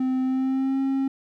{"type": "tone with pitch glide", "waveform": "triangle", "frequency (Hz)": [258.9, 269.4], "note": ["C4", "C#4"], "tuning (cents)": [-18, -49], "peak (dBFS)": -19, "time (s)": [0, 1.08], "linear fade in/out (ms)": 5, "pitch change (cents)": 69, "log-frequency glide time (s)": [0.22, 0.8], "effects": []}